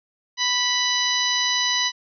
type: harmonic tone with a mistuned harmonic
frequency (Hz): 992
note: B5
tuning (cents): +7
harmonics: 1 / 2 / 3 / 4 / 5 / 6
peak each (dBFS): -29 / -26 / -26 / -24 / -28 / -28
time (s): 0.37-1.92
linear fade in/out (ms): 50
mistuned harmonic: 2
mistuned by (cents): -15
effects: none